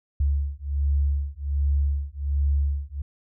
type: beating tone pair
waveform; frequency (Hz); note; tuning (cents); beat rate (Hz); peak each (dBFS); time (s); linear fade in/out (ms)
sine; 70.2 / 71.5; C#2 / D2; +22 / -46; 1.3; -24; 0.2-3.02; 5
effects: none